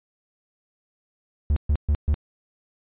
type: tone bursts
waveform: triangle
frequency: 73.42 Hz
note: D2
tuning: in tune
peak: -15 dBFS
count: 4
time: 1.5-2.142 s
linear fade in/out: 0 ms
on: 63 ms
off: 130 ms
effects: resampled to 8000 Hz